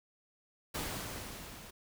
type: noise with level ramp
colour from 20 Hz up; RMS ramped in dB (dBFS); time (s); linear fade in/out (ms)
pink; -37 to -51; 0.74-1.71; 10
effects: none